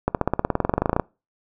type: accelerating click train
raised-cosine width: 1 ms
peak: -5 dBFS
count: 20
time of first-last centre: 0.08-0.997 s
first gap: 68 ms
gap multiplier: 0.96
effects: noise-tail reverb RT60 0.3 s tail -25 dB re dry